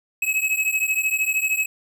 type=beating tone pair; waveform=square; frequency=2557 / 2570 Hz; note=D#7 / E7; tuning=+47 / -45 cents; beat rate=13 Hz; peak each=-24 / -23 dBFS; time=0.22-1.66 s; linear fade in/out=5 ms; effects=none